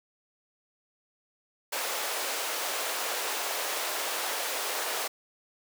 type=high-pass noise; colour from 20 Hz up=pink; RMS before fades=-32 dBFS; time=1.72-5.08 s; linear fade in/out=10 ms; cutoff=460 Hz; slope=24 dB/octave; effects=none